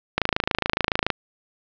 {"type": "click train", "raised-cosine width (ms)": 0.3, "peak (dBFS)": -3, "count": 26, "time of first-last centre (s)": [0.18, 1.103], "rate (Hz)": 27.1, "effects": ["low-pass 5000 Hz 12 dB/octave"]}